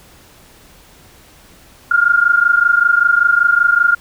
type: tone pair together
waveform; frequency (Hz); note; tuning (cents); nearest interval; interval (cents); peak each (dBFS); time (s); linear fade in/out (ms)
sine; 1396.9 / 1422.1; F6 / F6; 0 / +31; unison; 31; -12; 1.91-3.95; 5
effects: pink hiss -45 dBFS RMS until 4 s